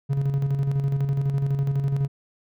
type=tone with tremolo; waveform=triangle; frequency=138.8 Hz; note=C#3; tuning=3 cents sharp; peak=-17 dBFS; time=0.09-2.08 s; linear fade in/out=20 ms; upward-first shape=square; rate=12 Hz; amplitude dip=45%; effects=none